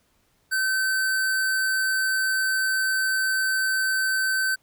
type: tone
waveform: square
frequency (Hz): 1538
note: G6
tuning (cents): -33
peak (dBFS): -22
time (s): 0.51-4.56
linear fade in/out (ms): 20
effects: pink hiss -66 dBFS RMS until 4.62 s